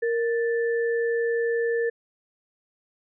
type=tone pair together; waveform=sine; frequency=465.7 / 1760 Hz; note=A#4 / A6; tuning=-2 / 0 cents; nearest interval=octave + major seventh; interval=2302 cents; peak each=-22 / -31 dBFS; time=0.02-1.9 s; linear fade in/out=10 ms; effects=none